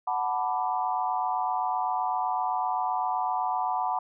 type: chord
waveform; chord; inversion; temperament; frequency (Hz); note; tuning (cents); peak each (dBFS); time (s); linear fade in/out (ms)
sine; B minor seventh; second; equal; 740 / 880 / 987.8 / 1174.7; F#5 / A5 / B5 / D6; 0 / 0 / 0 / 0; -29 / -31 / -30 / -35; 0.07-3.99; 5
effects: none